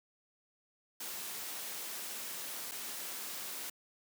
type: noise with dropouts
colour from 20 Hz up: white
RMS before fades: -42 dBFS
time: 1-3.7 s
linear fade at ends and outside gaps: 5 ms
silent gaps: 2.713-2.717 s
effects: high-pass 200 Hz 12 dB/octave